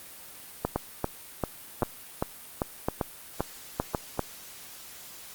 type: two click trains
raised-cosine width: 1 ms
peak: -11 / -11 dBFS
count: 4 / 10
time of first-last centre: 0.76-3.948 / 0.65-4.193 s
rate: 0.941 / 2.54 Hz
effects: white hiss -46 dBFS RMS until 5.34 s + Opus 32 kbps